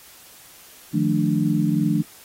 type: tone cluster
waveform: sine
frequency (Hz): 153.9 / 176.3 / 218.2 / 295.4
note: D#3 / F3 / A3 / D4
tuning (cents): -19 / +17 / -14 / +10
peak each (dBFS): -23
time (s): 0.93-2.03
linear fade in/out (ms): 20
effects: white hiss -47 dBFS RMS until 2.24 s + AAC 48 kbps